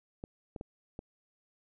clicks, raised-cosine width 2 ms, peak -27 dBFS, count 4, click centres 0.239 / 0.562 / 0.611 / 0.991 s, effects none

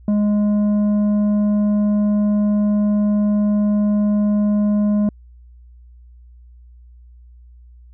sine tone with tanh clipping, 207.7 Hz, G#3, in tune, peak -15 dBFS, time 0.08-5.09 s, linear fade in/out 2 ms, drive 7 dB, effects added 60 Hz sine -41 dBFS peak until 7.93 s

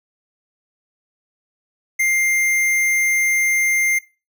square tone, 2100 Hz, C7, 6 cents sharp, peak -16 dBFS, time 1.99-3.99 s, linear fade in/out 10 ms, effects noise-tail reverb RT60 0.3 s tail -20 dB re dry

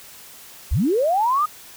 sine linear sweep, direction up, 38.89 to 1259 Hz, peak -16 dBFS, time 0.71-1.46 s, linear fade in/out 10 ms, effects white hiss -43 dBFS RMS until 1.76 s

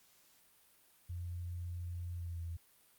sine tone with pitch glide, 87.31 to 84.14 Hz, F2 to E2, 0 to +36 cents, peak -39 dBFS, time 1.09-2.57 s, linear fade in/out 10 ms, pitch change -64 cents, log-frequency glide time 2.11-2.41 s, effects white hiss -67 dBFS RMS until 2.98 s + Opus 48 kbps

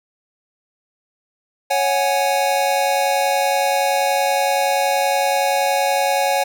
square chord, C# suspended fourth, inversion none, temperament equal, 554.4 / 740 / 830.6 Hz, C#5 / F#5 / G#5, 0 / 0 / 0 cents, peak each -21 dBFS, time 1.7-6.44 s, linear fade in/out 10 ms, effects none

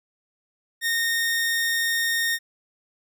sawtooth tone, 1843 Hz, A#6, 20 cents flat, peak -18 dBFS, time 0.81-2.39 s, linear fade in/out 50 ms, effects none

